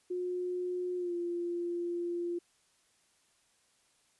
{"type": "tone with pitch glide", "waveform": "sine", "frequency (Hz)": [360, 346.5], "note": ["F#4", "F4"], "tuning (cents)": [-47, -14], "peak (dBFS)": -32, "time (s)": [0.1, 2.39], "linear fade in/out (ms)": 10, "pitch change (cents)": -67, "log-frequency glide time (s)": [0.97, 1.14], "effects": ["white hiss -70 dBFS RMS until 4.19 s", "resampled to 24000 Hz"]}